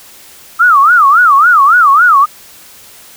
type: tone with vibrato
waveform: sine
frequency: 1268 Hz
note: D#6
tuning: 32 cents sharp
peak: -3 dBFS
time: 0.59-2.26 s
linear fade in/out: 20 ms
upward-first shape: sine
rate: 3.6 Hz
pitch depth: 260 cents each way
effects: white hiss -37 dBFS RMS until 3.16 s